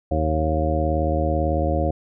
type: harmonic tone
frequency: 78.1 Hz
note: D#2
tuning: 7 cents sharp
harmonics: 1 / 2 / 3 / 4 / 5 / 6 / 7 / 9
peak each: -22 / -29 / -32 / -27 / -32 / -35 / -25 / -27 dBFS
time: 0.11-1.91 s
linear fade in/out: 5 ms
effects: none